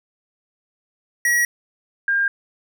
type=tone pair in turn; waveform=square / sine; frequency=1913 / 1605.7 Hz; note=A#6 / G6; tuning=+44 / +41 cents; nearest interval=minor third; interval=303 cents; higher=first; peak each=-16 / -16 dBFS; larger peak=neither; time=1.25-1.45 / 2.08-2.28 s; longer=neither; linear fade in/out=2 ms; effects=none